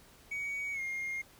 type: tone with pitch glide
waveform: triangle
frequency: 2252 to 2127 Hz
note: C#7 to C7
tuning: +27 to +28 cents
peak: -32 dBFS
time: 0.31-1.22 s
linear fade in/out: 10 ms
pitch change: -99 cents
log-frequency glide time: 0.72-0.81 s
effects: tanh soft clip ceiling -28 dBFS + pink hiss -59 dBFS RMS until 1.39 s